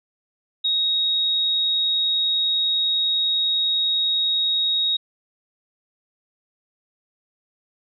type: tone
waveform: sine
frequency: 3770 Hz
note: A#7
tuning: 19 cents sharp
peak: -18 dBFS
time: 0.64-4.97 s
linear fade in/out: 10 ms
effects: none